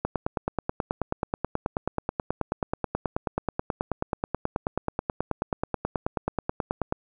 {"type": "click train", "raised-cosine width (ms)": 1, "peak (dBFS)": -11, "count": 65, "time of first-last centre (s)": [0.05, 6.924], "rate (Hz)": 9.31, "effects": []}